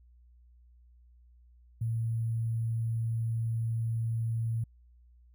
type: tone with sample-and-hold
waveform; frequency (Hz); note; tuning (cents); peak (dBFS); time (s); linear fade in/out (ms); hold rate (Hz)
sine; 114; A#2; -38; -28; 1.81-4.64; 5; 11025
effects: added 60 Hz sine -56 dBFS peak until 5.34 s